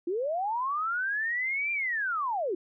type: linear two-way sweep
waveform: sine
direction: up then down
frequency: 326.6 to 2393 to 326.6 Hz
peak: -27 dBFS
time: 0.07-2.55 s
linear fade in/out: 5 ms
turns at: 1.72 s
effects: none